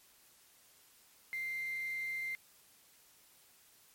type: tone with quantisation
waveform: sine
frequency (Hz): 2093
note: C7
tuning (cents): 0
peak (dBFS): -36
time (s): 1.33-2.35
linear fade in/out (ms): 0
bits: 8
effects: white hiss -64 dBFS RMS until 3.94 s + MP3 64 kbps